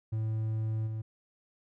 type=tone with level steps; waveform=triangle; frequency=110 Hz; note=A2; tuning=in tune; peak=-27 / -31 dBFS; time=0.12-1.02 s; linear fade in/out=10 ms; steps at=0.86 s; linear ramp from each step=20 ms; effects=none